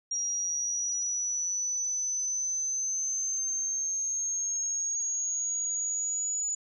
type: exponential sweep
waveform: sine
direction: up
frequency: 5700 to 6920 Hz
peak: -28 dBFS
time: 0.11-6.55 s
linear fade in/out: 5 ms
effects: none